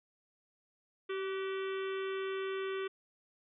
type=harmonic tone with a mistuned harmonic; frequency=385.4 Hz; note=G4; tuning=29 cents flat; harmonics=1 / 3 / 4 / 5 / 6 / 7 / 8 / 9; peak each=-35 / -45 / -47 / -49 / -51 / -52 / -53 / -54 dBFS; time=1.09-2.88 s; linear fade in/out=10 ms; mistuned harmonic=4; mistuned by=-51 cents; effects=none